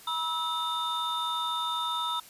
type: tone cluster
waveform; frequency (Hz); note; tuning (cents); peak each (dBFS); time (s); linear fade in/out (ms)
triangle; 965 / 1303 / 3622; B5 / E6 / A7; -40 / -20 / +49; -31; 0.07-2.2; 5
effects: white hiss -51 dBFS RMS until 2.29 s + resampled to 32000 Hz